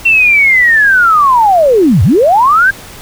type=linear two-way sweep; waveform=sine; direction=down then up; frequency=2728 to 77.78 to 1627 Hz; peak=-4 dBFS; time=0.05-2.71 s; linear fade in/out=10 ms; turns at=2.03 s; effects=pink hiss -31 dBFS RMS until 3.01 s